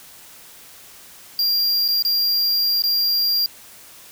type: tone with dropouts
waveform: square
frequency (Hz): 4771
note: D8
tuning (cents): +26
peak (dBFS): -17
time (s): 1.39-3.46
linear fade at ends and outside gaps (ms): 1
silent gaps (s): 1.88-1.886 / 2.024-2.05 / 2.821-2.838
effects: white hiss -44 dBFS RMS until 4.11 s